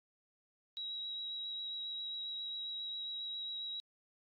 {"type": "tone with vibrato", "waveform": "sine", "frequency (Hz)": 3856, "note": "B7", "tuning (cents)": -42, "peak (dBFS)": -39, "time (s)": [0.77, 3.8], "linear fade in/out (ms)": 0, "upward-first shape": "triangle", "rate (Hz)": 7.4, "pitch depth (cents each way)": 14, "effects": ["AAC 32 kbps"]}